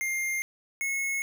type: tone pair in turn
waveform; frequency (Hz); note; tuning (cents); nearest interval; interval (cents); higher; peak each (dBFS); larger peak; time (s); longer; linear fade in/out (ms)
square; 2113 / 2182; C7 / C#7; +16 / -28; minor second; 56; second; -28; neither; 0.01-0.42 / 0.81-1.22; neither; 0
effects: none